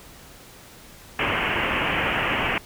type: low-pass noise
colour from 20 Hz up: white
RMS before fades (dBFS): -24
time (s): 1.19-2.58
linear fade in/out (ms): 2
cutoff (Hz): 3000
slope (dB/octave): 96
effects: pink hiss -46 dBFS RMS until 2.65 s